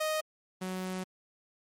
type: tone pair in turn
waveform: sawtooth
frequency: 622.3 / 185.65 Hz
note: D#5 / F#3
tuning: 0 / +6 cents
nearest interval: octave + major sixth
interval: 2094 cents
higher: first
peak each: -25 / -30 dBFS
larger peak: first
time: 0-0.21 / 0.61-1.04 s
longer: second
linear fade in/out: 10 ms
effects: MP3 64 kbps